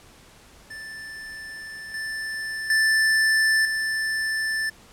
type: tone with level steps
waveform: square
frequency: 1763 Hz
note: A6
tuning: 3 cents sharp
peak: -36 / -29 / -18 / -24 dBFS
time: 0.7-4.7 s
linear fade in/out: 10 ms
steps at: 1.94 / 2.7 / 3.65 s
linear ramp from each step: 2 ms
effects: pink hiss -51 dBFS RMS until 4.92 s + low-pass 11000 Hz 12 dB/octave